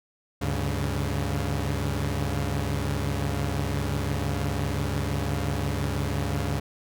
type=tone cluster; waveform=sawtooth; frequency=73 / 100 / 140.2 Hz; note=D2 / G2 / C#3; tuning=-10 / +35 / +20 cents; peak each=-26 dBFS; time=0.41-6.6 s; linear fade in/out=10 ms; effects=none